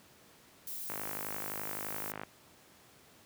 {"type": "noise", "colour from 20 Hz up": "violet", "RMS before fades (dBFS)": -41, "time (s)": [0.67, 2.12], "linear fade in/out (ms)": 2}
{"type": "click train", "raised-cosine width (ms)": 0.5, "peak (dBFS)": -24, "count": 70, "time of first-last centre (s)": [0.9, 2.235], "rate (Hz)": 51.7}
{"effects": ["pink hiss -60 dBFS RMS until 3.25 s", "high-pass 100 Hz 12 dB/octave"]}